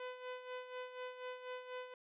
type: tone with tremolo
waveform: sawtooth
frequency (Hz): 503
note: B4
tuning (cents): +32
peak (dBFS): -38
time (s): 0-1.94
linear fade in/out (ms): 2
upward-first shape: sine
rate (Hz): 4.1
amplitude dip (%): 65
effects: resampled to 8000 Hz